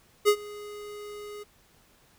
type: tone with ADSR envelope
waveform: square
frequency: 415.3 Hz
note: G#4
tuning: in tune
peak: -16 dBFS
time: 0.25-1.44 s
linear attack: 34 ms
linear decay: 72 ms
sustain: -23 dB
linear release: 17 ms
effects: pink hiss -61 dBFS RMS until 2.18 s